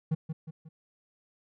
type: tone with echo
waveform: triangle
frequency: 158.7 Hz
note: D#3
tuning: 35 cents sharp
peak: -22 dBFS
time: 0.11-0.15 s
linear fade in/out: 10 ms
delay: 180 ms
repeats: 3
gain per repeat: -7 dB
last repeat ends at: 0.69 s
effects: none